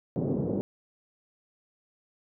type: band-pass noise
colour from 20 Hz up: pink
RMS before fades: -29 dBFS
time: 0.16-0.61 s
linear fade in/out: 0 ms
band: 120 to 480 Hz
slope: 24 dB/octave
effects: none